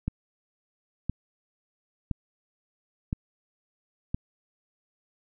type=click train; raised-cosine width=5 ms; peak=-15 dBFS; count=5; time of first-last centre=0.08-4.145 s; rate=0.984 Hz; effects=none